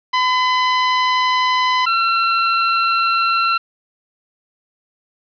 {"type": "tone pair in turn", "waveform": "sawtooth", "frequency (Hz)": [1011, 1356.6], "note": ["B5", "E6"], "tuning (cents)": [40, 49], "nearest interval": "perfect fourth", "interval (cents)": 509, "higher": "second", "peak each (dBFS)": -10, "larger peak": "neither", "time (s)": [[0.13, 1.86], [1.86, 3.58]], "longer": "first", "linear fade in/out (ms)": 10, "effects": ["resampled to 11025 Hz", "7-bit"]}